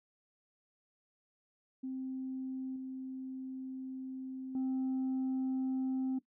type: tone with level steps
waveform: sine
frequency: 261.6 Hz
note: C4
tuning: in tune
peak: -36 / -39 / -29 dBFS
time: 1.83-6.19 s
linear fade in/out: 10 ms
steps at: 2.76 / 4.55 s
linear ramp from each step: 2 ms
effects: noise-tail reverb RT60 0.1 s tail -17 dB re dry + tanh soft clip ceiling -30 dBFS